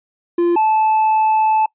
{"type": "tone pair in turn", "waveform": "triangle", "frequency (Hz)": [345.8, 871.4], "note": ["F4", "A5"], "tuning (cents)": [-17, -17], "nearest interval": "octave + major third", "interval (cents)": 1600, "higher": "second", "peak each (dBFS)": [-10, -10], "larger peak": "neither", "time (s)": [[0.38, 0.56], [0.56, 1.66]], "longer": "second", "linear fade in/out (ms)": 5, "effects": ["noise-tail reverb RT60 0.1 s tail -23 dB re dry", "resampled to 8000 Hz"]}